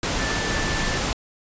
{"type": "tone in noise", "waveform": "sine", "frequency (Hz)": 1760, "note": "A6", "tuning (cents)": 0, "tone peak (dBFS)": -30, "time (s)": [0.19, 0.98], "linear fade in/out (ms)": 2, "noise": "pink", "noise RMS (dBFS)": -24, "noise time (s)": [0.03, 1.13], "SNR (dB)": -9, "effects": ["resampled to 16000 Hz"]}